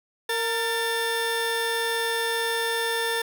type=tone pair together; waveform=25% pulse; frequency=461.1 / 1779.5 Hz; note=A#4 / A6; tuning=-19 / +19 cents; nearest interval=octave + major seventh; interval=2338 cents; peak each=-23 dBFS; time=0.29-3.22 s; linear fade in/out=5 ms; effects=none